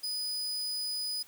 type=tone; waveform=40% pulse; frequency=4975 Hz; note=D#8; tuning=1 cent flat; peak=-31 dBFS; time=0.03-1.23 s; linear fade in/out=10 ms; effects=white hiss -57 dBFS RMS until 1.27 s